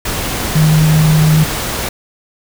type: tone in noise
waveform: sine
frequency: 155.56 Hz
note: D#3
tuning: in tune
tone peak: -7 dBFS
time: 0.55-1.44 s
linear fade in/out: 5 ms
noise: pink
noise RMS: -19 dBFS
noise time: 0.05-1.89 s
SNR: +9 dB
effects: none